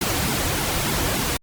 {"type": "noise with flanger", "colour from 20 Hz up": "pink", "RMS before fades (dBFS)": -23, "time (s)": [0.01, 1.37], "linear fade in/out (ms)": 5, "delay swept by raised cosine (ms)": [1.6, 5], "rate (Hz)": 3.4, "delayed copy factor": -0.75, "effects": ["Opus 48 kbps"]}